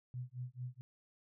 sine tone with tremolo, 125 Hz, B2, 21 cents sharp, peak -38 dBFS, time 0.14-0.81 s, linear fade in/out 0 ms, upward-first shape sine, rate 4.5 Hz, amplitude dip 100%, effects none

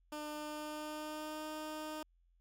15% pulse tone with pitch glide, 300.7 to 308.4 Hz, D4 to D#4, +41 to -15 cents, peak -35 dBFS, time 0.12-2.03 s, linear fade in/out 5 ms, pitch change +44 cents, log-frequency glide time 0.38-1.45 s, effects added 43 Hz sine -68 dBFS peak until 2.4 s

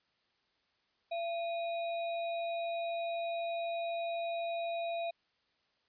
sine tone with sample-and-hold, 677 Hz, E5, 46 cents sharp, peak -33 dBFS, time 1.11-5.11 s, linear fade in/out 10 ms, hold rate 3150 Hz, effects white hiss -75 dBFS RMS until 5.88 s + resampled to 11025 Hz

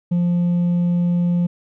triangle tone with hard clipping, 174.61 Hz, F3, in tune, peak -14 dBFS, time 0.11-1.47 s, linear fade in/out 10 ms, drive 1 dB, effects none

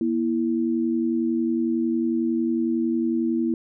sine tone pair together, 238.6 / 329.6 Hz, A#3 / E4, +41 / 0 cents, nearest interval tritone, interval 559 cents, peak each -23 dBFS, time 0.01-3.54 s, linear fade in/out 2 ms, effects none

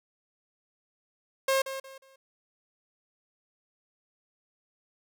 sawtooth tone with echo, 536 Hz, C5, 42 cents sharp, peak -19 dBFS, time 1.48-1.62 s, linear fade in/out 5 ms, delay 180 ms, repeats 3, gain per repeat -11 dB, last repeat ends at 2.16 s, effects none

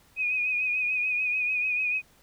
sine tone with vibrato, 2489 Hz, D#7, in tune, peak -24 dBFS, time 0.16-2.02 s, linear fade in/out 50 ms, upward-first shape triangle, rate 6.8 Hz, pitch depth 51 cents each way, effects pink hiss -60 dBFS RMS until 2.22 s

